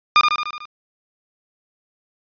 sawtooth tone with echo, 1212 Hz, D#6, 46 cents flat, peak -5 dBFS, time 0.16-0.21 s, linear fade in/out 0 ms, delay 74 ms, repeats 6, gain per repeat -4 dB, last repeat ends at 0.654 s, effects resampled to 11025 Hz

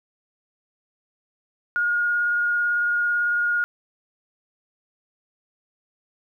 sine tone with vibrato, 1431 Hz, F6, 42 cents sharp, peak -19 dBFS, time 1.76-3.64 s, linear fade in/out 0 ms, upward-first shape sine, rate 18 Hz, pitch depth 9 cents each way, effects 10-bit

